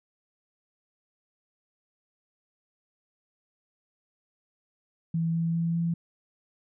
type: tone with pitch steps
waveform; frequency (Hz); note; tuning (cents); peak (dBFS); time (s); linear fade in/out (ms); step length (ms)
sine; 164.9 / 166.05 / 167.2 / 168.36; E3 / E3 / E3 / E3; +1 / +13 / +25 / +37; -24; 5.14-5.94; 5; 200
effects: none